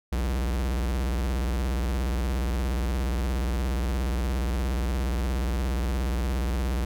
square tone with vibrato, 62 Hz, B1, 7 cents sharp, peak -25 dBFS, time 0.12-6.85 s, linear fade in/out 5 ms, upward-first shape square, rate 17 Hz, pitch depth 160 cents each way, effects none

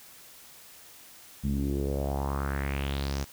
sawtooth tone with low-pass filter sweep, 69.3 Hz, C#2, in tune, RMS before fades -30 dBFS, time 1.43-3.25 s, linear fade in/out 20 ms, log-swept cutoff 190 to 6600 Hz, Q 3.7, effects white hiss -51 dBFS RMS until 3.32 s

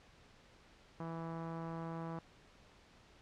sawtooth tone with low-pass filter, 164.81 Hz, E3, in tune, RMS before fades -43 dBFS, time 1-2.19 s, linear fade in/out 2 ms, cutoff 1100 Hz, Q 2, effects pink hiss -63 dBFS RMS until 3.21 s + low-pass 5000 Hz 12 dB/octave

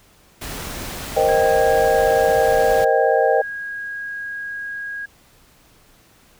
pink noise, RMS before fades -30 dBFS, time 0.41-2.85 s, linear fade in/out 10 ms
sine chord, C minor seventh, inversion third, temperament equal, 466.2 / 523.3 / 622.3 / 784 Hz, Bb4 / C5 / Eb5 / G5, 0 / 0 / 0 / 0 cents, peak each -19 dBFS, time 1.16-3.42 s, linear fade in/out 10 ms
sine tone, 1641 Hz, G#6, 21 cents flat, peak -26 dBFS, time 1.28-5.06 s, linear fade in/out 10 ms
effects pink hiss -53 dBFS RMS until 6.39 s

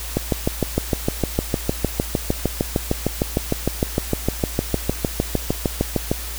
click train, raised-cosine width 2 ms, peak -4 dBFS, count 40, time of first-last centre 0.17-6.115 s, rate 6.56 Hz, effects added 57 Hz sine -30 dBFS peak until 6.38 s + white hiss -32 dBFS RMS until 6.38 s

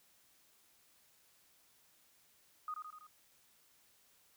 sine tone with echo, 1242 Hz, D#6, 3 cents flat, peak -38 dBFS, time 2.68-2.74 s, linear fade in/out 2 ms, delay 82 ms, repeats 4, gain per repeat -4 dB, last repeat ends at 3.068 s, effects white hiss -69 dBFS RMS until 4.36 s

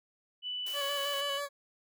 sine tone, 2979 Hz, F#7, 11 cents sharp, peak -34 dBFS, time 0.42-1.41 s, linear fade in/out 50 ms
white high-pass noise, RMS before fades -46 dBFS, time 0.66-1.21 s, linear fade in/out 5 ms, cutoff 380 Hz, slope 24 dB/octave
20% pulse tone with vibrato, 565 Hz, C#5, 33 cents sharp, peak -29 dBFS, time 0.73-1.49 s, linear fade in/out 50 ms, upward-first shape square, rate 6.2 Hz, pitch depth 22 cents each way
effects none

